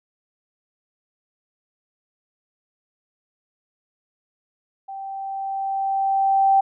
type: tone with level ramp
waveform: sine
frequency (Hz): 780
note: G5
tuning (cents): -9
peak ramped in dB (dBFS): -31 to -12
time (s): 4.88-6.61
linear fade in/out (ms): 10
effects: none